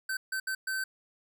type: tone bursts at uneven times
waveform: square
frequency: 1540 Hz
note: G6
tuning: 31 cents flat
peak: -31 dBFS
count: 4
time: 0.09-0.17 / 0.32-0.4 / 0.47-0.55 / 0.67-0.84 s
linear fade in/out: 5 ms
effects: none